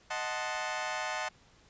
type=chord; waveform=20% pulse; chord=D# diminished seventh; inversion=none; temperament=equal; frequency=622.3 / 740 / 880 / 1046.5 Hz; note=D#5 / F#5 / A5 / C6; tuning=0 / 0 / 0 / 0 cents; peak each=-34 / -33 / -33 / -36 dBFS; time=0.1-1.29 s; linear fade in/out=10 ms; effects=pink hiss -62 dBFS RMS until 1.69 s + resampled to 16000 Hz